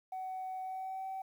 sine tone with pitch glide, 751 to 765.5 Hz, F#5 to G5, +26 to -41 cents, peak -36 dBFS, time 0.12-1.22 s, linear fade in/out 5 ms, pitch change +33 cents, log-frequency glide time 0.61-1.06 s, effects tanh soft clip ceiling -35 dBFS + 11-bit

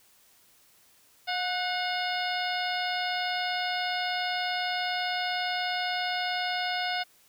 harmonic tone with a mistuned harmonic, 721 Hz, F#5, 45 cents flat, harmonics 1 / 2 / 3 / 4 / 5 / 6 / 7, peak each -31 / -34 / -36 / -37 / -38 / -39 / -39 dBFS, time 1.27-7.04 s, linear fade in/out 20 ms, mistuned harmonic 2, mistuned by +50 cents, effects white hiss -61 dBFS RMS until 7.28 s

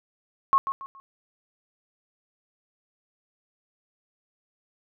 sine tone with echo, 1088 Hz, C#6, 33 cents flat, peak -15 dBFS, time 0.53-0.58 s, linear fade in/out 0 ms, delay 140 ms, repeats 3, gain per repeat -10 dB, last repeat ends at 1 s, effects none

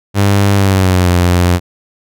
sawtooth tone with pitch glide, 100 to 88.58 Hz, G2 to F2, +35 to +25 cents, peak -4 dBFS, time 0.14-1.6 s, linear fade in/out 50 ms, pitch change -210 cents, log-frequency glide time 0.55-1.1 s, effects none

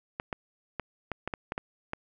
clicks, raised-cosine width 0.5 ms, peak -17 dBFS, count 9, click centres 0.199 / 0.328 / 0.797 / 1.117 / 1.276 / 1.338 / 1.521 / 1.579 / 1.934 s, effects none

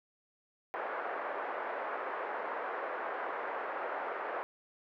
pink band-pass noise, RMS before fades -38 dBFS, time 0.74-4.43 s, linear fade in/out 0 ms, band 460 to 1700 Hz, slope 24 dB/octave, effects none

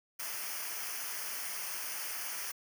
white noise with comb filter, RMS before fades -39 dBFS, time 0.19-2.52 s, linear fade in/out 10 ms, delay 0.26 ms, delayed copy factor -0.8, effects none

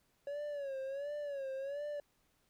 triangle tone with vibrato, 560 Hz, C#5, 18 cents sharp, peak -36 dBFS, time 0.27-2 s, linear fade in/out 2 ms, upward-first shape sine, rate 1.4 Hz, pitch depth 93 cents each way, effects pink hiss -75 dBFS RMS until 2.49 s

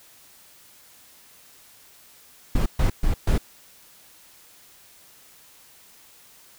brown noise bursts, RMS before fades -19 dBFS, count 4, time 2.55-3.38 s, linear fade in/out 5 ms, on 110 ms, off 130 ms, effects white hiss -52 dBFS RMS until 6.58 s

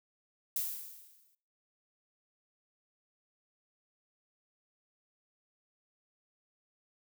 violet noise with exponential decay, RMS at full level -32 dBFS, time 0.56-1.35 s, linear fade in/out 2 ms, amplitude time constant 170 ms, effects noise-tail reverb RT60 0.5 s tail -22 dB re dry

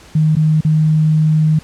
sine tone with dropouts, 155.56 Hz, D#3, in tune, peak -9 dBFS, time 0.15-1.59 s, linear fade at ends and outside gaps 5 ms, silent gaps 0.354-0.366 / 0.608-0.648 s, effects pink hiss -42 dBFS RMS until 1.63 s + low-pass 9000 Hz 12 dB/octave

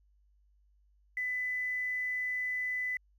sine tone with quantisation, 2001 Hz, B6, 22 cents sharp, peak -31 dBFS, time 1.17-2.97 s, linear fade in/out 2 ms, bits 10, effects added 50 Hz sine -64 dBFS peak until 3.18 s

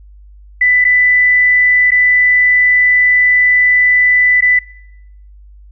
sine tone with dropouts, 1990 Hz, B6, 13 cents sharp, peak -7 dBFS, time 0.61-4.59 s, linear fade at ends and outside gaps 5 ms, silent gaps 0.843-0.849 / 1.907-1.917 / 4.408-4.422 s, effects noise-tail reverb RT60 0.8 s tail -22 dB re dry + added 50 Hz sine -36 dBFS peak until 5.71 s

